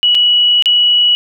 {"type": "tone with dropouts", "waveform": "sine", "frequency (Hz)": 2932, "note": "F#7", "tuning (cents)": -16, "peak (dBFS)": -7, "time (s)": [0.03, 1.15], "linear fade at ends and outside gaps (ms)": 0, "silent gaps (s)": [[0.147, 0.151], [0.624, 0.658]], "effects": []}